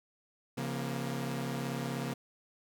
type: tone cluster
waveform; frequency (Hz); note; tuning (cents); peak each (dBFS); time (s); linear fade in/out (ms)
sawtooth; 136.2 / 171.9 / 235.5; C#3 / F3 / A#3; -30 / -27 / +18; -33 / -37 / -34; 0.57-2.14; 10
effects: none